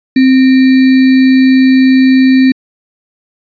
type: tone with sample-and-hold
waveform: sine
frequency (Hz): 261.6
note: C4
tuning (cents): 0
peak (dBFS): -3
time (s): 0.16-2.52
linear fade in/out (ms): 5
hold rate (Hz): 2100
effects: resampled to 11025 Hz